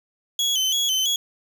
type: tone with vibrato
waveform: 30% pulse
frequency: 3200 Hz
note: G7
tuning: 35 cents sharp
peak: -17 dBFS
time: 0.39-1.16 s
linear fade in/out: 2 ms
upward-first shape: square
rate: 3 Hz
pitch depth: 75 cents each way
effects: none